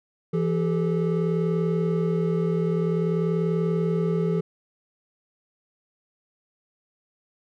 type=tone cluster; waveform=triangle; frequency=168 / 392.8 / 433.3 Hz; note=E3 / G4 / A4; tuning=+33 / +4 / -27 cents; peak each=-21 / -27 / -25 dBFS; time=0.33-4.41 s; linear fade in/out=10 ms; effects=none